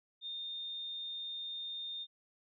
sine tone, 3642 Hz, A#7, 41 cents flat, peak -39 dBFS, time 0.21-2.07 s, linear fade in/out 50 ms, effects none

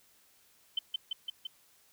sine tone with echo, 3077 Hz, G7, 33 cents flat, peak -27 dBFS, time 0.77-0.79 s, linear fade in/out 5 ms, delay 170 ms, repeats 4, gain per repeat -2 dB, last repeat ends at 1.47 s, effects white hiss -65 dBFS RMS until 1.92 s

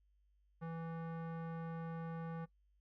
square tone with low-pass filter, 164.8 Hz, E3, in tune, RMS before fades -44 dBFS, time 0.61-2.46 s, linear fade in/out 20 ms, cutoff 1300 Hz, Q 1.5, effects noise-tail reverb RT60 0.1 s tail -21 dB re dry + added 50 Hz sine -70 dBFS peak until 2.8 s

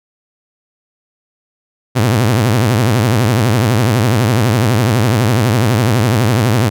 sawtooth tone with vibrato, 114.8 Hz, A#2, 26 cents flat, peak -6 dBFS, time 1.95-6.7 s, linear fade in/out 20 ms, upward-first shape triangle, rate 12 Hz, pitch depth 270 cents each way, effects none

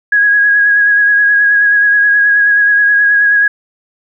sine tone with vibrato, 1656 Hz, G#6, 5 cents flat, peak -6 dBFS, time 0.12-3.48 s, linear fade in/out 5 ms, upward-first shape sine, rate 9.4 Hz, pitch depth 25 cents each way, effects none

